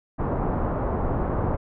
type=low-pass noise; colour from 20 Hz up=pink; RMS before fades=-25 dBFS; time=0.18-1.57 s; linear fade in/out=20 ms; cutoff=1100 Hz; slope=24 dB/octave; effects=none